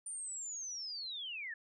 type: linear sweep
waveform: sine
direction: down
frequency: 9200 to 1702 Hz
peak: -40 dBFS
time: 0.06-1.54 s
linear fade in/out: 5 ms
effects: none